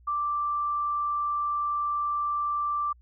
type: tone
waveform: sine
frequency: 1174.7 Hz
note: D6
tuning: in tune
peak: -25 dBFS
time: 0.07-2.93 s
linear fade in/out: 10 ms
effects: added 60 Hz sine -53 dBFS peak until 3.01 s